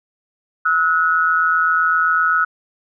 sine tone pair together, 1296.4 / 1464 Hz, E6 / F#6, -29 / -19 cents, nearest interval major second, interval 210 cents, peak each -16 dBFS, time 0.65-2.45 s, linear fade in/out 10 ms, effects none

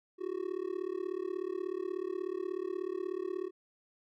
triangle tone with amplitude modulation, 370 Hz, F#4, in tune, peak -28 dBFS, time 0.18-3.51 s, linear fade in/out 50 ms, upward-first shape sine, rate 36.5 Hz, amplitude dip 100%, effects none

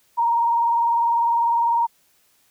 sine tone with vibrato, 936 Hz, A#5, 7 cents sharp, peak -16 dBFS, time 0.17-1.87 s, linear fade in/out 20 ms, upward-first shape sine, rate 20 Hz, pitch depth 41 cents each way, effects white hiss -61 dBFS RMS until 2.5 s

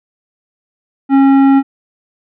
triangle tone with tanh clipping, 272.8 Hz, C#4, 28 cents flat, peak -7 dBFS, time 1.09-1.63 s, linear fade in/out 50 ms, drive 16 dB, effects none

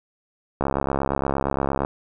click train, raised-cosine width 1 ms, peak -8 dBFS, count 86, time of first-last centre 0.61-1.849 s, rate 68.6 Hz, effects none

